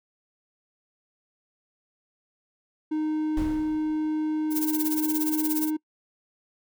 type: tone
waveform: triangle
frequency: 309.1 Hz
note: D#4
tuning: 11 cents flat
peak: -22 dBFS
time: 2.91-5.77 s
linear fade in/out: 10 ms
type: noise with exponential decay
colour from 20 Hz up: brown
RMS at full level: -28 dBFS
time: 3.37-4.11 s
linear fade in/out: 1 ms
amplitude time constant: 160 ms
type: noise with tremolo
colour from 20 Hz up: violet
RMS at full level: -27 dBFS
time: 4.5-5.71 s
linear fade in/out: 50 ms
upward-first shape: sine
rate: 17 Hz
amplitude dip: 85%
effects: noise-tail reverb RT60 0.1 s tail -25 dB re dry